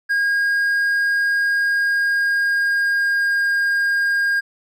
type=tone with pitch glide; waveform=triangle; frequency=1628 to 1617.7 Hz; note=G#6 to G#6; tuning=-35 to -46 cents; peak=-14 dBFS; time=0.09-4.41 s; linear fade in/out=20 ms; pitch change=-11 cents; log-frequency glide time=1.43-3.53 s; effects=none